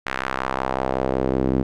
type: tone with band-pass filter sweep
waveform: sawtooth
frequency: 65.41 Hz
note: C2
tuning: in tune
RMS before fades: -23 dBFS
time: 0.06-1.63 s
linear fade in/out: 5 ms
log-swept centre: 1800 to 280 Hz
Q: 1.5
effects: none